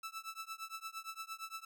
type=tone with tremolo; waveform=sawtooth; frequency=1318.5 Hz; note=E6; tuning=in tune; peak=-36 dBFS; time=0.03-1.65 s; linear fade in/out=5 ms; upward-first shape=triangle; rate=8.7 Hz; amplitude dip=100%; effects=none